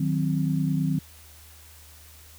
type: chord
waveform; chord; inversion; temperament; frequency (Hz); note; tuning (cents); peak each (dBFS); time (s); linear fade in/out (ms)
sine; C diminished; first; equal; 155.56 / 185 / 261.6; Eb3 / Gb3 / C4; 0 / 0 / 0; -24 / -28 / -28; 0-0.99; 5
effects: added 77 Hz sine -50 dBFS peak until 2.38 s + white hiss -51 dBFS RMS until 2.38 s